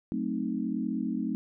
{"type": "chord", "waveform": "sine", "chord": "F# diminished seventh", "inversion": "none", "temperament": "equal", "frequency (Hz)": [185, 220, 261.6, 311.1], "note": ["F#3", "A3", "C4", "Eb4"], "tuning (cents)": [0, 0, 0, 0], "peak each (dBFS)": [-36, -32, -33, -35], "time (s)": [0.12, 1.35], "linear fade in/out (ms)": 0, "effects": []}